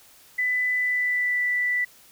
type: tone with pitch glide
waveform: sine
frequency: 1997 to 1974.1 Hz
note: B6 to B6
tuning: +19 to -1 cents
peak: -21 dBFS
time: 0.38-1.85 s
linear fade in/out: 10 ms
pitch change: -20 cents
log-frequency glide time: 0.73-1.4 s
effects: white hiss -53 dBFS RMS until 2.11 s